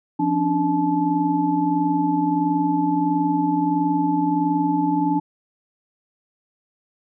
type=tone cluster; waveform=sine; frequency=173.3 / 272.4 / 293.9 / 865 Hz; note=F3 / C#4 / D4 / A5; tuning=-13 / -30 / +1 / -30 cents; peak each=-26 / -26 / -20 / -23 dBFS; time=0.19-5.2 s; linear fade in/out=10 ms; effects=none